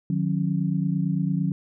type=tone cluster; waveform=sine; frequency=152.8 / 181.7 / 274.7 Hz; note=D#3 / F#3 / C#4; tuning=-31 / -31 / -16 cents; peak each=-25 / -24 / -31 dBFS; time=0.1-1.52 s; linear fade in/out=2 ms; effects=none